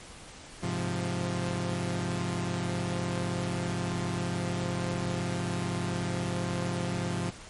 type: chord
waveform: sawtooth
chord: F minor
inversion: first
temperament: equal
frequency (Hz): 103.83 / 130.81 / 174.61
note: Ab2 / C3 / F3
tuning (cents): 0 / 0 / 0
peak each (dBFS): -31 / -31 / -28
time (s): 0.62-7.31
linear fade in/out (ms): 20
effects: pink hiss -47 dBFS RMS until 7.49 s + MP3 48 kbps